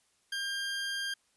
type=tone; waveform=20% pulse; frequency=1600 Hz; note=G6; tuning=35 cents sharp; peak=-28 dBFS; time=0.32-1.14 s; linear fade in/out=5 ms; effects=white hiss -71 dBFS RMS until 1.36 s + resampled to 24000 Hz